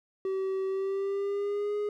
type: tone with pitch glide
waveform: triangle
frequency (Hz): 382.9 to 415.2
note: G4 to G#4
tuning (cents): -41 to 0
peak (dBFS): -26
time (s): 0.25-1.89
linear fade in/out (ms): 2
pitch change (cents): +141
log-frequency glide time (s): 0.67-1.76
effects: none